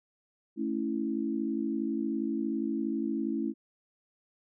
sine chord, A major, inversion none, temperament equal, 220 / 277.2 / 329.6 Hz, A3 / C#4 / E4, 0 / 0 / 0 cents, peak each -33 dBFS, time 0.56-3.54 s, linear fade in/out 50 ms, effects none

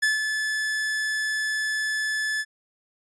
45% pulse tone with ADSR envelope, 1732 Hz, A6, 28 cents flat, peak -18 dBFS, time 0.02-2.45 s, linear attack 13 ms, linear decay 150 ms, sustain -6 dB, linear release 47 ms, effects resampled to 22050 Hz

